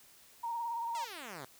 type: tone with vibrato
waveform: sine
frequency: 932.3 Hz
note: A#5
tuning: in tune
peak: -34 dBFS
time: 0.43-1.05 s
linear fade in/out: 10 ms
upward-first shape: sine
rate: 18 Hz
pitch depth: 33 cents each way
type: exponential sweep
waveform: 5% pulse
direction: down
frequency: 710 to 123.4 Hz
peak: -32 dBFS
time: 0.95-1.45 s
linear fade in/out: 0 ms
effects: white hiss -60 dBFS RMS until 1.59 s